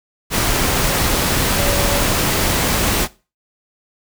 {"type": "tone in noise", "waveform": "sine", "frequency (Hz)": 569, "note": "C#5", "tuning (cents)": 45, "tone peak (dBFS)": -23, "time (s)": [1.54, 2.06], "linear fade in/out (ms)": 50, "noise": "pink", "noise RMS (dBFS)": -17, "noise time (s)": [0.3, 3.08], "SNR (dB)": -9, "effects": ["noise-tail reverb RT60 0.3 s tail -19 dB re dry"]}